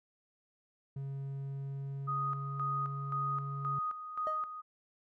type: tone with pitch glide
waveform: triangle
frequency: 137.3 to 138.98 Hz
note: C#3 to C#3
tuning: -16 to +5 cents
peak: -35 dBFS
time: 0.96-3.79 s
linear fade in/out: 5 ms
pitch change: +21 cents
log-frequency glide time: 1.19-3.31 s
type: tone with tremolo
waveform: sine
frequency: 1244.5 Hz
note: D#6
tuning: in tune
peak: -32 dBFS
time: 2.07-4.62 s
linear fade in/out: 20 ms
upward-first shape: square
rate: 1.9 Hz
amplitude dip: 65%
type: tone with exponential decay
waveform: triangle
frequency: 622.3 Hz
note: D#5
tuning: in tune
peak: -31 dBFS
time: 4.27-4.48 s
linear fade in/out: 0 ms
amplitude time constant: 45 ms
effects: none